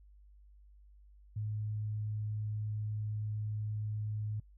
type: tone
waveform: sine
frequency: 106.5 Hz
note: G#2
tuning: 44 cents sharp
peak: -34 dBFS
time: 1.36-4.4 s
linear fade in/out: 5 ms
effects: noise-tail reverb RT60 0.1 s tail -26 dB re dry + added 50 Hz sine -56 dBFS peak until 4.57 s